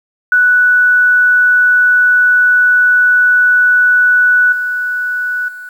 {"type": "tone with level steps", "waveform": "sine", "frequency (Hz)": 1480, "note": "F#6", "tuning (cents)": 0, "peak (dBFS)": [-6, -14, -26], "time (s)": [0.32, 5.69], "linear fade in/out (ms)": 2, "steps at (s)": [4.52, 5.48], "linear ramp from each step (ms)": 5, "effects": ["7-bit"]}